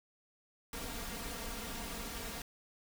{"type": "noise with comb filter", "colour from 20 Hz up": "pink", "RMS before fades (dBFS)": -42, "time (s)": [0.73, 2.42], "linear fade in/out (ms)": 2, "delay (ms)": 4.3, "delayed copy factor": 0.7, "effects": []}